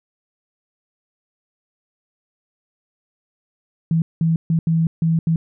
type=tone bursts at uneven times; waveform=sine; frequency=163.5 Hz; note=E3; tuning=14 cents flat; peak=-14 dBFS; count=6; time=3.91-4.02 / 4.21-4.36 / 4.5-4.59 / 4.67-4.87 / 5.02-5.19 / 5.27-5.36 s; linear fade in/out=2 ms; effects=none